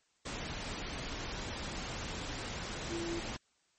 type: tone in noise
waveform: sine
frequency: 338.4 Hz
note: E4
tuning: 45 cents sharp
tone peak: -36 dBFS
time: 2.9-3.2 s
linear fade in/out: 10 ms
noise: pink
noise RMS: -40 dBFS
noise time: 0.25-3.37 s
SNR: +1 dB
effects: white hiss -73 dBFS RMS until 3.78 s + MP3 32 kbps